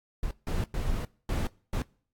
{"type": "noise bursts at uneven times", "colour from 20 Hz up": "brown", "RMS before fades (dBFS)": -29, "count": 5, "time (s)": [[0.23, 0.31], [0.47, 0.64], [0.74, 1.05], [1.29, 1.47], [1.73, 1.82]], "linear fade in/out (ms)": 2, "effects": ["noise-tail reverb RT60 0.5 s tail -24 dB re dry", "AAC 64 kbps"]}